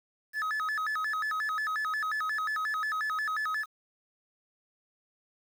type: tone with vibrato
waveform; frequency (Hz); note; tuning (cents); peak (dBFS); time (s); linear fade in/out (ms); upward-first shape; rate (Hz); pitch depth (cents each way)
triangle; 1480; F#6; 0; -27; 0.33-3.66; 50; square; 5.6; 270
effects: 9-bit